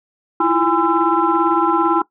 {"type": "tone cluster", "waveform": "sine", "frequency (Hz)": [326.2, 344, 819, 1020, 1338], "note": ["E4", "F4", "G#5", "C6", "E6"], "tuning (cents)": [-18, -26, -24, -44, 25], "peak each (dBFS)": -19, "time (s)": [0.4, 2.02], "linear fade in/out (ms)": 5, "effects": ["noise-tail reverb RT60 0.1 s tail -18 dB re dry", "tanh soft clip ceiling -3 dBFS"]}